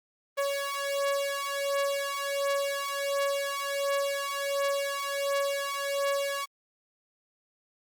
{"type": "beating tone pair", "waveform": "sawtooth", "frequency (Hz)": [559, 560.4], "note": ["C#5", "C#5"], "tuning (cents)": [14, 19], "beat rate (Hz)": 1.4, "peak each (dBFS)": -27, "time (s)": [0.37, 6.46], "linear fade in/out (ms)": 20, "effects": ["Opus 32 kbps"]}